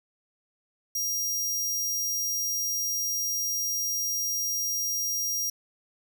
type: tone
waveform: sawtooth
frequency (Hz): 5700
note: F8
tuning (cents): +34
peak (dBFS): -24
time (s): 0.95-5.5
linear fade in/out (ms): 5
effects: none